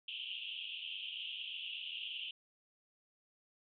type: band-pass noise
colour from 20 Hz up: pink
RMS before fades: -44 dBFS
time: 0.08-2.31 s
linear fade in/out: 5 ms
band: 2700 to 3300 Hz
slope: 96 dB/octave
effects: none